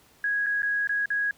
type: tone with dropouts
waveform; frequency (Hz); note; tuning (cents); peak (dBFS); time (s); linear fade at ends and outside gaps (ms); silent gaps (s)
sine; 1657; G#6; -4; -23; 0.24-1.31; 2; 0.462-0.466 / 0.621-0.63 / 0.873-0.893 / 1.058-1.103
effects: pink hiss -58 dBFS RMS until 1.37 s + high-pass 60 Hz 12 dB/octave